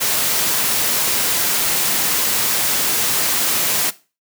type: noise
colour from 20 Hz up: white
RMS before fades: -18 dBFS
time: 0-3.91 s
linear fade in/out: 20 ms
effects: noise-tail reverb RT60 0.3 s tail -17 dB re dry + high-pass 100 Hz 12 dB/octave